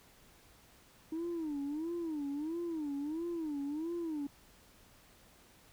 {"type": "tone with vibrato", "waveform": "sine", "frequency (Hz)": 311.1, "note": "D#4", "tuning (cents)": 0, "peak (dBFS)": -33, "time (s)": [1.12, 4.27], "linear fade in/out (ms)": 5, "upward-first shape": "sine", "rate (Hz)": 1.5, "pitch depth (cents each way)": 180, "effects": ["tanh soft clip ceiling -33 dBFS", "pink hiss -62 dBFS RMS until 5.72 s"]}